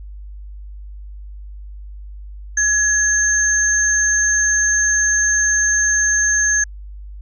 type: tone pair together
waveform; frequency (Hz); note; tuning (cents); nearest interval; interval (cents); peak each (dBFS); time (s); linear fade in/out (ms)
sine; 1682 / 6350; G#6 / G8; +22 / +21; octave + major seventh; 2299; -16; 2.57-6.64; 5
effects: added 50 Hz sine -31 dBFS peak until 7.21 s